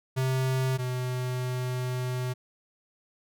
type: tone pair in turn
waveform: square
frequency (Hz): 130.81 / 126.27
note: C3 / B2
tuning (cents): 0 / +39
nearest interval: minor second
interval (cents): 61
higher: first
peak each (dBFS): -25 / -29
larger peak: first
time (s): 0.16-0.78 / 0.78-2.34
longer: second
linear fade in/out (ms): 20
effects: none